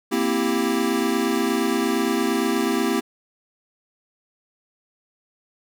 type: chord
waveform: square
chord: C dominant seventh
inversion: third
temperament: equal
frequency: 233.1 / 261.6 / 329.6 / 392 Hz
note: Bb3 / C4 / E4 / G4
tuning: 0 / 0 / 0 / 0 cents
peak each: -26 dBFS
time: 0.11-3.01 s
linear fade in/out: 20 ms
effects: none